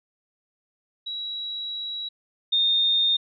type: tone pair in turn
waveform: sine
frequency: 3884 / 3656 Hz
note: B7 / A#7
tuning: -30 / -34 cents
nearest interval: minor second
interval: 104 cents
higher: first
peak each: -29 / -18 dBFS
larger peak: second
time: 1.06-2.09 / 2.52-3.17 s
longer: first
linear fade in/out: 10 ms
effects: none